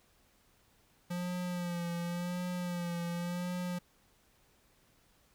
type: tone with vibrato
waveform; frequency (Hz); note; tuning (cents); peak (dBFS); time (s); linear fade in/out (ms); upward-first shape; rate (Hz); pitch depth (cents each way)
square; 175.4; F3; +8; -35; 1.1-3.79; 10; sine; 0.91; 39
effects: pink hiss -68 dBFS RMS until 5.34 s